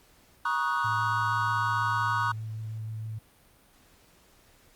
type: chord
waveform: triangle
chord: D# minor seventh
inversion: second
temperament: equal with one note detuned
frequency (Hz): 948.6 / 1108.7 / 1244.5 / 1480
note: A#5 / C#6 / D#6 / F#6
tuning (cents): +30 / 0 / 0 / 0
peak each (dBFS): -29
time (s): 0.45-2.32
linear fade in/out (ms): 5
type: tone with vibrato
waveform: sine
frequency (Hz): 110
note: A2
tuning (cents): 0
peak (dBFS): -33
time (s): 0.84-3.19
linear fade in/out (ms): 10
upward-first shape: triangle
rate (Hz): 6.4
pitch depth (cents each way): 14
effects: pink hiss -60 dBFS RMS until 4.75 s + Opus 48 kbps